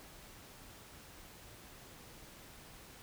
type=silence; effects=pink hiss -55 dBFS RMS until 3.02 s